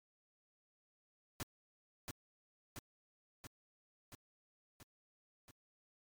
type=noise with echo; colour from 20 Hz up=pink; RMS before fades=-42 dBFS; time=1.4-1.43 s; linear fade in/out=0 ms; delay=680 ms; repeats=6; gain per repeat=-3 dB; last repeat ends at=5.51 s; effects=MP3 96 kbps